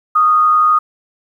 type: tone with frequency modulation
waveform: sine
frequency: 1239 Hz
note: D#6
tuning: 8 cents flat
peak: -8 dBFS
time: 0.15-0.79 s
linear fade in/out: 10 ms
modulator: 115 Hz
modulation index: 0.29
effects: 8-bit